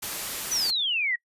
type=noise; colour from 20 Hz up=white; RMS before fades=-32 dBFS; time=0.02-0.71 s; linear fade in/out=10 ms
type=exponential sweep; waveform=sine; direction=down; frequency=6130 to 1868 Hz; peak=-23 dBFS; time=0.51-1.16 s; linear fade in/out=10 ms
effects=noise-tail reverb RT60 0.1 s tail -24 dB re dry + resampled to 32000 Hz